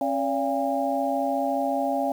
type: tone cluster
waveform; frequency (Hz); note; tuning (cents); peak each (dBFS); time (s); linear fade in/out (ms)
sine; 272.3 / 572 / 686 / 811; C#4 / D5 / F5 / G#5; -31 / -46 / -31 / -41; -28; 0.01-2.12; 2
effects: 8-bit